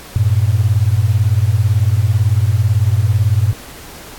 sine beating tone pair, 95.9 / 113.9 Hz, G2 / A#2, -37 / -40 cents, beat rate 18 Hz, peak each -13 dBFS, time 0.16-3.53 s, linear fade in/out 0 ms, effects pink hiss -35 dBFS RMS until 4.18 s + AAC 64 kbps

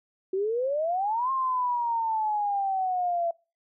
sine exponential two-way sweep, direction up then down, 370 to 1071 to 672 Hz, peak -24 dBFS, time 0.33-3.31 s, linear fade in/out 5 ms, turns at 1.31 s, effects noise-tail reverb RT60 0.3 s tail -24 dB re dry

